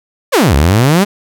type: exponential two-way sweep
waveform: sawtooth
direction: down then up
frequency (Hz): 622.3 to 65.41 to 211.7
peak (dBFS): -3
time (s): 0.32-1.05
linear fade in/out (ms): 20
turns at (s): 0.55
effects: none